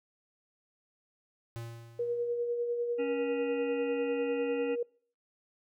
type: tone with exponential decay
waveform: square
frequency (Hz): 116.1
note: A#2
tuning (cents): -7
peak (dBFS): -37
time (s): 1.56-2.53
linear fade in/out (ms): 0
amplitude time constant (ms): 210
type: tone with tremolo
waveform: sine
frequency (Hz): 477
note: A#4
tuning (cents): +40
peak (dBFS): -28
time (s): 1.99-4.83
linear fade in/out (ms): 5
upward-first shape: sine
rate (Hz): 10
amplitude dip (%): 40
type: harmonic tone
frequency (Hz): 277.2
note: C#4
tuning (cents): 0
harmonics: 1 / 3 / 5 / 7 / 9 / 10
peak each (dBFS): -35 / -47 / -49 / -50 / -47 / -48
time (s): 2.98-4.76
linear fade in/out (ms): 20
effects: noise-tail reverb RT60 0.5 s tail -26 dB re dry